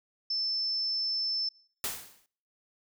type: tone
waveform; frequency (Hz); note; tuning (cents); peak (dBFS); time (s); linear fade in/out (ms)
sine; 5290; E8; +5; -28; 0.3-1.49; 5
type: noise with exponential decay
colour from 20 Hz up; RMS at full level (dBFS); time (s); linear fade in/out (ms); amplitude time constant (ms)
white; -30; 1.84-2.26; 1; 90
effects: noise-tail reverb RT60 0.6 s tail -25 dB re dry